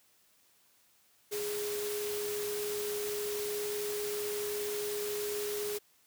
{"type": "tone in noise", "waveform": "sine", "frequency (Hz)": 415.3, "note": "G#4", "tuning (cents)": 0, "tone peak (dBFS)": -34, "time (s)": [1.31, 5.79], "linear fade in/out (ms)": 20, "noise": "white", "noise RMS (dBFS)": -40, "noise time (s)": [1.31, 5.79], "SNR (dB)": 3, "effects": ["white hiss -67 dBFS RMS until 6.06 s", "high-pass 60 Hz 12 dB/octave"]}